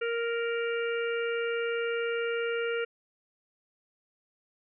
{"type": "harmonic tone", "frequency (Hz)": 466.2, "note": "A#4", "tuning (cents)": 0, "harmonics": [1, 3, 4, 5, 6], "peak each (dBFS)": [-29, -35, -42, -40, -41], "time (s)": [0.01, 2.85], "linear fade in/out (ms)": 10, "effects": []}